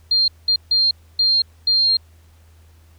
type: tone bursts at uneven times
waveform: sine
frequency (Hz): 4201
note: C8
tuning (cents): +6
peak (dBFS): -13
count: 5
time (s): 0.11-0.28 / 0.48-0.56 / 0.71-0.91 / 1.19-1.42 / 1.67-1.97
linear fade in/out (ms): 5
effects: added 81 Hz sine -47 dBFS peak until 2.98 s + pink hiss -58 dBFS RMS until 2.98 s